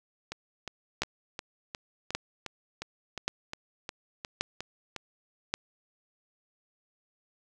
two click trains, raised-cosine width 0.2 ms, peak -10 / -19 dBFS, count 5 / 14, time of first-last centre 1.02-5.54 / 0.32-4.963 s, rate 0.885 / 2.8 Hz, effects none

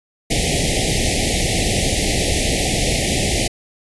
pink band-stop noise, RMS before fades -18 dBFS, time 0.3-3.48 s, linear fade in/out 10 ms, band 790 to 1900 Hz, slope 96 dB/octave, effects resampled to 24000 Hz

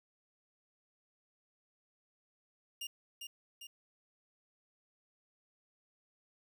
sawtooth tone with echo, 2824 Hz, F7, 19 cents sharp, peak -36 dBFS, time 2.81-2.87 s, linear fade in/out 5 ms, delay 400 ms, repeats 2, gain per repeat -4 dB, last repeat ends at 3.67 s, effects none

